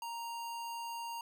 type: tone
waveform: square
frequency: 932.3 Hz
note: A#5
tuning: in tune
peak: -40 dBFS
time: 0.02-1.21 s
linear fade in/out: 2 ms
effects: none